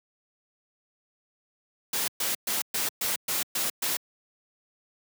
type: noise bursts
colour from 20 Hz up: white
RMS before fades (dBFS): -28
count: 8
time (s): 1.93-3.97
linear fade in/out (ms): 5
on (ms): 150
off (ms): 120
effects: high-pass 150 Hz 12 dB/octave